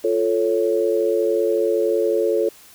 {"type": "chord", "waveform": "sine", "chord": "F augmented", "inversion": "none", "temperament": "equal", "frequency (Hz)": [349.2, 440, 554.4], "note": ["F4", "A4", "C#5"], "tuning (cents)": [0, 0, 0], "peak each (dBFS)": [-22, -19, -22], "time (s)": [0.04, 2.49], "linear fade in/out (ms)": 5, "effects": ["white hiss -47 dBFS RMS until 2.74 s"]}